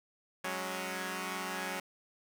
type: chord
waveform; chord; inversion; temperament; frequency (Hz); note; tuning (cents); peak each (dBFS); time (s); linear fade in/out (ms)
5% pulse; F# suspended second; none; equal; 185 / 207.7 / 277.2; F#3 / G#3 / C#4; 0 / 0 / 0; -27 / -31 / -30; 0.44-1.8; 5
effects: none